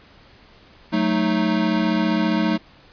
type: chord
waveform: square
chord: D# diminished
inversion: first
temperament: equal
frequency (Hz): 185 / 220 / 311.1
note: F#3 / A3 / D#4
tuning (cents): 0 / 0 / 0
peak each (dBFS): -24 / -22 / -23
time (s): 0.92-2.58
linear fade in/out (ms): 20
effects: pink hiss -50 dBFS RMS until 2.92 s + resampled to 11025 Hz